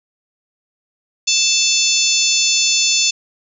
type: harmonic tone with a mistuned harmonic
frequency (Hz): 880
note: A5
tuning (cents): 0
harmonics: 3 / 4 / 5 / 6 / 7 / 8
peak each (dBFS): -20 / -20 / -20 / -20 / -20 / -20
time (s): 1.27-3.11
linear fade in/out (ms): 10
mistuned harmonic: 7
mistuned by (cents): +20
effects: none